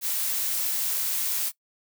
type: noise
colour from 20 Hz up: blue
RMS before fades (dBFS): -27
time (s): 0.01-1.52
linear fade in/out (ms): 50
effects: noise-tail reverb RT60 0.1 s tail -20 dB re dry